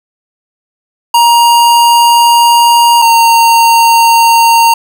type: tone pair in turn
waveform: square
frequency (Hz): 942 / 922.6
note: A#5 / A#5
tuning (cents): +18 / -18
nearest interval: unison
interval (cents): 36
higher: first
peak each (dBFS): -4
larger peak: neither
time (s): 1.14-3.02 / 3.02-4.74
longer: first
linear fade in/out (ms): 5
effects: none